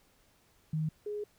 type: tone pair in turn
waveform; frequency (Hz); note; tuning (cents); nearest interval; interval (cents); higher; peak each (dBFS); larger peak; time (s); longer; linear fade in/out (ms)
sine; 156.3 / 416.4; D#3 / G#4; +8 / +5; octave + perfect fourth; 1697; second; -29 / -34; first; 0.73-0.89 / 1.06-1.24; second; 5
effects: pink hiss -67 dBFS RMS until 1.38 s